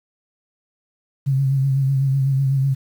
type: tone with vibrato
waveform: sine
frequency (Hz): 135.6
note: C#3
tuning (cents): -38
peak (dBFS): -15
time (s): 1.26-2.75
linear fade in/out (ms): 20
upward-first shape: sine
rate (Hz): 8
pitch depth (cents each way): 41
effects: 8-bit